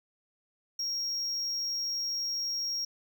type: tone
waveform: triangle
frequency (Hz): 5588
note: F8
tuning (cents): 0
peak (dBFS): -29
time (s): 0.79-2.85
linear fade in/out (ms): 5
effects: none